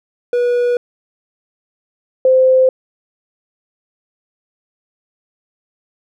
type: tone pair in turn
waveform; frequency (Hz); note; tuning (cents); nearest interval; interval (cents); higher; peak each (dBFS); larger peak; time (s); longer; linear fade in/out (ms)
triangle / sine; 485.9 / 518.4; B4 / C5; -28 / -16; minor second; 112; second; -10 / -7; second; 0.33-0.77 / 2.25-2.69; neither; 2
effects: none